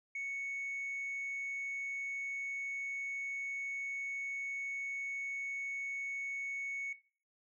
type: tone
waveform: sine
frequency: 2217 Hz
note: C#7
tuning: in tune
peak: -35 dBFS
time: 0.15-6.93 s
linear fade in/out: 5 ms
effects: noise-tail reverb RT60 0.4 s tail -17 dB re dry + tanh soft clip ceiling -35 dBFS